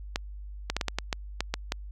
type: clicks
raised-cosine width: 0.2 ms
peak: -10 dBFS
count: 10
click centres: 0.159 / 0.7 / 0.766 / 0.812 / 0.883 / 0.986 / 1.128 / 1.406 / 1.54 / 1.721 s
effects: added 50 Hz sine -38 dBFS peak until 1.91 s